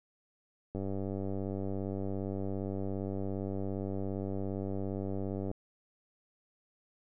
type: click train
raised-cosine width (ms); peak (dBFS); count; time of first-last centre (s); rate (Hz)
2; -24; 465; 0.75-5.514; 97.4
effects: none